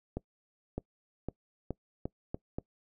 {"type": "accelerating click train", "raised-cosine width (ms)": 2, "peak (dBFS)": -21, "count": 7, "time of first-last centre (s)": [0.17, 2.585], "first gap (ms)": 610, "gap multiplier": 0.83, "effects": ["noise-tail reverb RT60 0.1 s tail -23 dB re dry"]}